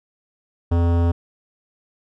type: tone with hard clipping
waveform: sine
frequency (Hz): 85.3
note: F2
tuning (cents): -40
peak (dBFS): -17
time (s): 0.71-1.12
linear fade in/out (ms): 10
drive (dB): 18
effects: none